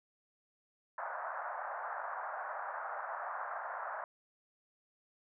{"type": "band-pass noise", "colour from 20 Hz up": "pink", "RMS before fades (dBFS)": -41, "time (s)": [0.98, 4.04], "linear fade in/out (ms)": 2, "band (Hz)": [630, 1600], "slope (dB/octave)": 48, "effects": []}